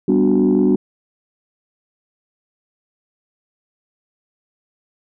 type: chord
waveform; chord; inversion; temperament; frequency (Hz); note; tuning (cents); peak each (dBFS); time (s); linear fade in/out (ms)
sine; G major seventh; none; equal; 196 / 246.9 / 293.7 / 370; G3 / B3 / D4 / F#4; 0 / 0 / 0 / 0; -16; 0.08-0.76; 5
effects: tanh soft clip ceiling -6 dBFS